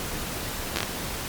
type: slowing click train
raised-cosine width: 0.2 ms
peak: -7 dBFS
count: 5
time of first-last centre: 0.76-0.831 s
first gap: 11 ms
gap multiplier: 1.33
effects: pink hiss -32 dBFS RMS until 1.28 s + MP3 96 kbps